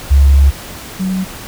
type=tone pair in turn; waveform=sine; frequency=69.3 / 187.7 Hz; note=C#2 / F#3; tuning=0 / +25 cents; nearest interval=octave + perfect fourth; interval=1725 cents; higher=second; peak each=-4 / -14 dBFS; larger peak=first; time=0.1-0.51 / 0.99-1.25 s; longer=first; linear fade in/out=20 ms; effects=pink hiss -30 dBFS RMS until 1.47 s